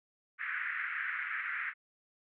white band-pass noise, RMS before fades -37 dBFS, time 0.38-1.74 s, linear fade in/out 50 ms, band 1400 to 2100 Hz, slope 48 dB/octave, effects none

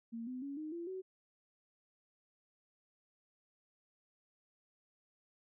sine tone with pitch steps, 230 / 253.7 / 279.9 / 308.8 / 340.7 / 375.8 Hz, A#3 / B3 / C#4 / D#4 / F4 / F#4, -23 / +47 / +17 / -13 / -43 / +27 cents, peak -40 dBFS, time 0.12-1.02 s, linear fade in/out 20 ms, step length 150 ms, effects none

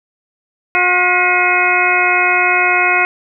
harmonic tone with a mistuned harmonic, 359.7 Hz, F#4, 49 cents flat, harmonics 1 / 2 / 3 / 4 / 5 / 6 / 7, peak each -22 / -18 / -20 / -17 / -21 / -16 / -16 dBFS, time 0.75-3.05 s, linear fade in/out 0 ms, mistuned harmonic 5, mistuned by +110 cents, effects none

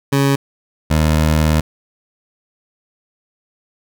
20% pulse tone pair in turn, 138.59 / 77.78 Hz, C#3 / D#2, 0 / 0 cents, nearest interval minor seventh, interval 1000 cents, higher first, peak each -7 dBFS, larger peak neither, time 0.12-0.36 / 0.9-1.61 s, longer second, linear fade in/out 10 ms, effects none

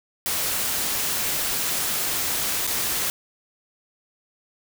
white noise with dropouts, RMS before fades -25 dBFS, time 0.26-3.1 s, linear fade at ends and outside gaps 0 ms, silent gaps 2.668-2.675 s, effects none

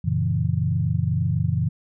sine chord, F# dominant seventh, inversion none, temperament equal, 92.5 / 116.54 / 138.59 / 164.81 Hz, F#2 / A#2 / C#3 / E3, 0 / 0 / 0 / 0 cents, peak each -25 dBFS, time 0.04-1.69 s, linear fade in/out 10 ms, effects none

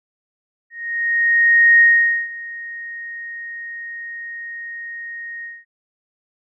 sine tone with ADSR envelope, 1864.7 Hz, A#6, in tune, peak -7 dBFS, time 0.7-5.65 s, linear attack 1100 ms, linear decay 480 ms, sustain -21 dB, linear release 210 ms, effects none

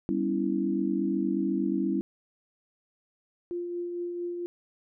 sine chord, C# half-diminished seventh, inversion second, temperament equal with one note detuned, 196 / 246.9 / 281.2 / 329.6 Hz, G3 / B3 / C#4 / E4, 0 / 0 / +25 / 0 cents, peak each -30 / -34 / -30 / -29 dBFS, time 0.09-2.01 s, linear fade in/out 0 ms
sine tone with tremolo, 349.2 Hz, F4, in tune, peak -29 dBFS, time 3.51-4.46 s, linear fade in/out 0 ms, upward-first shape triangle, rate 4.4 Hz, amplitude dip 35%
effects none

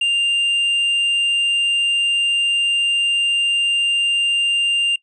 triangle tone, 2794 Hz, F7, in tune, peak -13 dBFS, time 0.01-4.96 s, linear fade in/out 5 ms, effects noise-tail reverb RT60 0.1 s tail -23 dB re dry + resampled to 22050 Hz

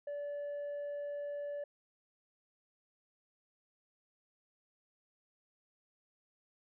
sine tone, 578 Hz, D5, 28 cents flat, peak -35 dBFS, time 0.07-1.64 s, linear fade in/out 5 ms, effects tanh soft clip ceiling -37 dBFS

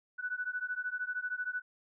sine beating tone pair, 1480 / 1493 Hz, F#6 / F#6, 0 / +15 cents, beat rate 13 Hz, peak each -37 / -37 dBFS, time 0.18-1.62 s, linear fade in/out 20 ms, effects none

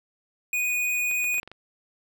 square tone, 2474 Hz, D#7, 10 cents flat, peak -24 dBFS, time 0.53-1.4 s, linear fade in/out 2 ms
clicks, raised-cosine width 0.3 ms, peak -26 dBFS, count 7, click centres 1.113 / 1.243 / 1.343 / 1.382 / 1.431 / 1.476 / 1.516 s
effects none

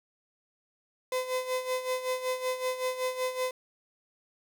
35% pulse tone with tremolo, 510 Hz, C5, 44 cents flat, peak -25 dBFS, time 1.12-3.51 s, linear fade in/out 2 ms, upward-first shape sine, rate 5.3 Hz, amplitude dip 70%, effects none

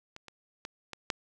clicks, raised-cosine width 0.2 ms, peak -27 / -29 / -21 / -22 / -11 dBFS, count 5, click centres 0.164 / 0.283 / 0.651 / 0.933 / 1.102 s, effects none

